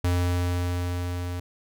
square tone with level ramp, 88.6 Hz, F2, 25 cents sharp, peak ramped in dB -21 to -30 dBFS, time 0.04-1.4 s, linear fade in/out 5 ms, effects none

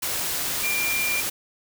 sine tone in noise, 2385 Hz, D7, 26 cents sharp, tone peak -24 dBFS, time 0.63-1.21 s, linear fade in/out 10 ms, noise white, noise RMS -27 dBFS, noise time 0.02-1.3 s, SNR 0 dB, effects none

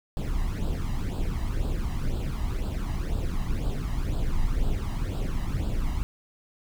brown noise with flanger, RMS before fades -27 dBFS, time 0.17-6.03 s, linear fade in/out 0 ms, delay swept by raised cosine 0.24 to 1.04 ms, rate 2 Hz, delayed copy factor +0.7, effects none

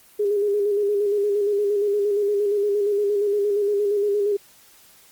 sine tone with vibrato, 408.8 Hz, G#4, 27 cents flat, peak -18 dBFS, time 0.19-4.37 s, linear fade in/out 10 ms, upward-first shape square, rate 8.6 Hz, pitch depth 34 cents each way, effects white hiss -52 dBFS RMS until 5.11 s + Opus 32 kbps

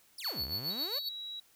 sawtooth exponential two-way sweep, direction down then up, 5760 to 58.1 to 612 Hz, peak -38 dBFS, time 0.18-0.99 s, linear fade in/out 5 ms, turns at 0.43 s
square tone with tremolo, 4435 Hz, C#8, in tune, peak -32 dBFS, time 0.24-1.09 s, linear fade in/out 5 ms, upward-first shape sine, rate 7.3 Hz, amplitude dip 75%
sine tone, 3880 Hz, B7, 31 cents flat, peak -39 dBFS, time 0.7-1.4 s, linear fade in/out 5 ms
effects white hiss -65 dBFS RMS until 1.55 s

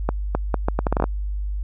accelerating click train, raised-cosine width 1 ms, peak -6 dBFS, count 11, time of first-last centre 0.09-1.041 s, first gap 260 ms, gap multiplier 0.74, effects added 50 Hz sine -23 dBFS peak until 1.63 s

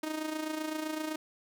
sawtooth tone with amplitude modulation, 311.1 Hz, D#4, in tune, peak -27 dBFS, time 0.03-1.16 s, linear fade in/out 5 ms, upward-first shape sine, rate 27.8 Hz, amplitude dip 60%, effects none

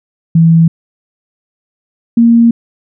sine tone pair in turn, 164.6 / 232.8 Hz, E3 / A#3, -2 / -2 cents, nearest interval tritone, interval 600 cents, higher second, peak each -3 dBFS, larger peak neither, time 0.35-0.68 / 2.17-2.51 s, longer second, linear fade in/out 5 ms, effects none

